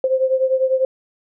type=beating tone pair; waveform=sine; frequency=521 / 531 Hz; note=C5 / C5; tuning=-7 / +25 cents; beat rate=10 Hz; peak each=-16 / -20 dBFS; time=0.04-0.85 s; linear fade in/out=2 ms; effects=none